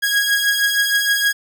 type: beating tone pair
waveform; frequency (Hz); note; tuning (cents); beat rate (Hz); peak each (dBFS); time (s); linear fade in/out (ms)
sawtooth; 1643 / 1649.4; G#6 / G#6; -19 / -12; 6.4; -17 / -13; 0.02-1.33; 20
effects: none